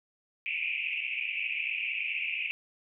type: band-pass noise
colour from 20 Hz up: pink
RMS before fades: -33 dBFS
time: 0.46-2.51 s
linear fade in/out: 0 ms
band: 2300 to 2700 Hz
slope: 96 dB/octave
effects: none